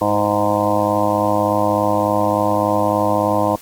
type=harmonic tone with a mistuned harmonic; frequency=103.4 Hz; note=G#2; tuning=7 cents flat; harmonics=1 / 2 / 3 / 5 / 6 / 7 / 8 / 9 / 10; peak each=-26 / -25 / -22 / -21 / -21 / -23 / -27 / -22 / -24 dBFS; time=0.01-3.56 s; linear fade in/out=5 ms; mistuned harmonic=3; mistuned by=+21 cents; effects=white hiss -42 dBFS RMS until 3.61 s + AAC 64 kbps